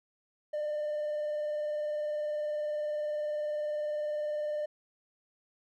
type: tone with vibrato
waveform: triangle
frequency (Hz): 600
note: D5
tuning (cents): +37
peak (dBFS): -28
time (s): 0.53-4.66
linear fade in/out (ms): 10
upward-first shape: sine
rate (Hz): 20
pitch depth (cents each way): 30
effects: tanh soft clip ceiling -25 dBFS